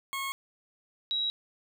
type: tone pair in turn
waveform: 20% pulse / sine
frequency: 1090 / 3861 Hz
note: C#6 / B7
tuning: -29 / -40 cents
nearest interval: octave + minor seventh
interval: 2189 cents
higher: second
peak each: -27 / -27 dBFS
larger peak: neither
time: 0.13-0.32 / 1.11-1.3 s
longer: neither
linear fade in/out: 0 ms
effects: none